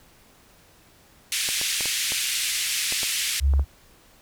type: band-pass noise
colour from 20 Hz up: pink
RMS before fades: -26 dBFS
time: 1.32-3.4 s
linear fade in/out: 2 ms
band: 2200 to 12000 Hz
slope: 24 dB/octave
type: clicks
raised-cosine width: 1 ms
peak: -21 dBFS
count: 9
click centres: 1.489 / 1.614 / 1.808 / 1.857 / 2.121 / 2.924 / 3.032 / 3.537 / 3.595 s
type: tone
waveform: sine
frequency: 69.3 Hz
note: C#2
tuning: in tune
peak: -16 dBFS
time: 3.4-3.65 s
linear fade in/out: 50 ms
effects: pink hiss -55 dBFS RMS until 4.21 s